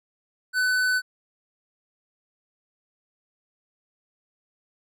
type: tone with tanh clipping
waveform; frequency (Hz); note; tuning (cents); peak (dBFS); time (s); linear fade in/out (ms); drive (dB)
sine; 1504; F#6; +28; -22; 0.53-1.02; 50; 15
effects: none